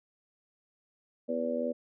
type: harmonic tone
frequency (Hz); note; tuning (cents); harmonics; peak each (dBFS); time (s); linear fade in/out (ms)
82.41; E2; 0; 3 / 4 / 5 / 6 / 7; -34 / -42 / -43 / -34 / -33; 1.28-1.73; 20
effects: none